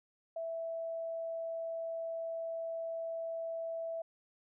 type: tone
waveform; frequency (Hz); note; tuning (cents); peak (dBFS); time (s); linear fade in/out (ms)
sine; 659.3; E5; 0; -36; 0.36-4.02; 5
effects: none